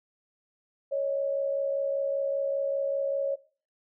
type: tone pair together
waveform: sine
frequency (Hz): 553.9 / 619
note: C#5 / D#5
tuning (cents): -1 / -9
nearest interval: major second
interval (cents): 192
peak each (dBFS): -26 / -34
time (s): 0.91-3.36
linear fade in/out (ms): 20
effects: noise-tail reverb RT60 0.4 s tail -19 dB re dry